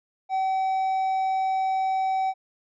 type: tone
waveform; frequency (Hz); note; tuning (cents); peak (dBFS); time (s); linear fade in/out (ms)
triangle; 763; G5; -47; -20; 0.29-2.34; 50
effects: resampled to 16000 Hz